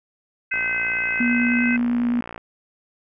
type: harmonic tone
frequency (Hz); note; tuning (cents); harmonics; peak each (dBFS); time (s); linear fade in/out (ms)
513; C5; -34; 3 / 4 / 5; -25 / -25 / -25; 0.51-1.77; 10
type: click train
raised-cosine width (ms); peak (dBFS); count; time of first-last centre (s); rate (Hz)
0.5; -19; 108; 0.54-2.378; 58.2
type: tone with vibrato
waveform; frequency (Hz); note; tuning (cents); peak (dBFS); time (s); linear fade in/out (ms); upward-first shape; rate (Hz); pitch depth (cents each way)
sine; 240.7; B3; -44; -18; 1.2-2.21; 5; triangle; 9.9; 10
effects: none